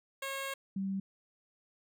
10% pulse / sine tone pair in turn, 544 / 193.89 Hz, C#5 / G3, -33 / -19 cents, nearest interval octave + tritone, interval 1786 cents, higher first, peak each -28 / -32 dBFS, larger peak first, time 0.22-0.54 / 0.76-1 s, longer first, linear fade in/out 5 ms, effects none

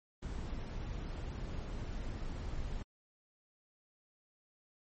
brown noise, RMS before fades -40 dBFS, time 0.22-2.83 s, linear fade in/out 10 ms, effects MP3 32 kbps

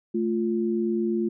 sine tone pair together, 220 / 348.6 Hz, A3 / F4, 0 / -3 cents, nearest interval minor sixth, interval 797 cents, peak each -25 dBFS, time 0.14-1.29 s, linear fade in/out 10 ms, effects none

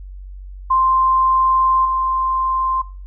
sine tone with level steps, 1046.5 Hz, C6, in tune, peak -12 / -16 dBFS, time 0.7-2.82 s, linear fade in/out 10 ms, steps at 1.85 s, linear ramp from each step 2 ms, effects noise-tail reverb RT60 0.4 s tail -18 dB re dry + added 47 Hz sine -31 dBFS peak until 3.06 s

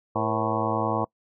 harmonic tone with a mistuned harmonic, 110 Hz, A2, in tune, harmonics 1 / 2 / 3 / 4 / 5 / 6 / 7 / 8 / 9 / 10, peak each -32 / -32 / -32 / -32 / -32 / -32 / -32 / -32 / -32 / -32 dBFS, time 0.15-1.05 s, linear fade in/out 10 ms, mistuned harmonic 4, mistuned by +120 cents, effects noise-tail reverb RT60 0.1 s tail -25 dB re dry

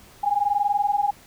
sine tone pair together, 807.2 / 828 Hz, G#5 / G#5, -49 / -5 cents, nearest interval unison, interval 44 cents, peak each -22 dBFS, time 0.23-1.11 s, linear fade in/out 10 ms, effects pink hiss -50 dBFS RMS until 1.26 s

